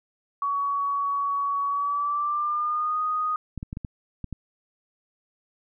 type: tone with pitch glide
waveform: sine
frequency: 1126 to 1242.2 Hz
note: C#6 to D#6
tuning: +27 to -3 cents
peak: -23 dBFS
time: 0.42-3.36 s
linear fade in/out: 2 ms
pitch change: +170 cents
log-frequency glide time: 1.67-3.01 s
type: clicks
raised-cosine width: 5 ms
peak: -20 dBFS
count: 7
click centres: 3.577 / 3.629 / 3.729 / 3.771 / 3.848 / 4.243 / 4.327 s
effects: none